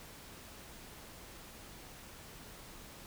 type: silence
effects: pink hiss -52 dBFS RMS until 3.06 s